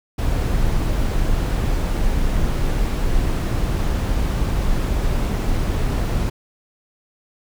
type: noise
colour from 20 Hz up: brown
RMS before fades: -19 dBFS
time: 0.18-6.3 s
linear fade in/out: 10 ms
effects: none